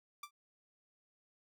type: tone with exponential decay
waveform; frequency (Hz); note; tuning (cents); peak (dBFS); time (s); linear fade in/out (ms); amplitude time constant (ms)
sawtooth; 1174.7; D6; 0; -37; 0.23-0.31; 5; 17
effects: none